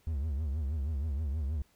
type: tone with vibrato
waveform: triangle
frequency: 73.6 Hz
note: D2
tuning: 4 cents sharp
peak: -28 dBFS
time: 0.07-1.62 s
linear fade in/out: 0 ms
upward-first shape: triangle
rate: 6.3 Hz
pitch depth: 210 cents each way
effects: pink hiss -68 dBFS RMS until 1.75 s